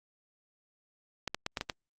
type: clicks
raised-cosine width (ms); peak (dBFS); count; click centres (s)
0.2; -15; 6; 1.277 / 1.346 / 1.464 / 1.572 / 1.611 / 1.698
effects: Opus 48 kbps